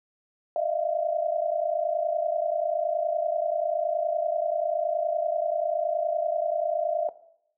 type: tone cluster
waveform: sine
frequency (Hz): 611 / 662 / 692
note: D#5 / E5 / F5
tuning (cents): -32 / +7 / -16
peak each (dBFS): -28 / -26 / -29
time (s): 0.56-7.09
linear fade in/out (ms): 2
effects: noise-tail reverb RT60 0.7 s tail -17 dB re dry